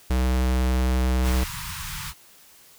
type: tone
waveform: square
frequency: 63.5 Hz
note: B1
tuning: 49 cents sharp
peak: -20 dBFS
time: 0.1-1.44 s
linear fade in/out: 5 ms
type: band-stop noise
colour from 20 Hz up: pink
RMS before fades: -33 dBFS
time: 1.22-2.14 s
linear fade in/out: 50 ms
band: 180 to 890 Hz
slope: 96 dB/octave
effects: white hiss -52 dBFS RMS until 2.78 s